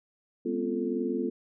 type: tone cluster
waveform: sine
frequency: 203.9 / 248.3 / 269.5 / 348.5 / 438.4 Hz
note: G#3 / B3 / C#4 / F4 / A4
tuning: -32 / +9 / -49 / -4 / -6 cents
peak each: -37 / -31 / -37 / -32 / -34 dBFS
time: 0.45-1.3 s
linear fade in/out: 10 ms
effects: none